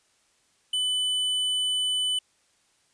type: tone with hard clipping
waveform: triangle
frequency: 3000 Hz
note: F#7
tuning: 23 cents sharp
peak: -25 dBFS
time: 0.73-2.19 s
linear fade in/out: 5 ms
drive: 12 dB
effects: white hiss -66 dBFS RMS until 2.93 s + resampled to 22050 Hz